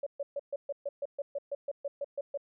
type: tone bursts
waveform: sine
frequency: 566 Hz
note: C#5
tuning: 36 cents sharp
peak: -31 dBFS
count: 15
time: 0.03-2.375 s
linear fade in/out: 5 ms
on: 35 ms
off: 130 ms
effects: none